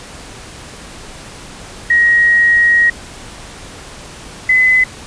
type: tone pair in turn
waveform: sine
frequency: 1890 / 2021 Hz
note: A#6 / B6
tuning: +23 / +39 cents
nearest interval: minor second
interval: 116 cents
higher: second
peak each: -7 dBFS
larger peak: neither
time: 1.9-2.9 / 4.49-4.84 s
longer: first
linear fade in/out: 5 ms
effects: pink hiss -33 dBFS RMS until 5.06 s + resampled to 22050 Hz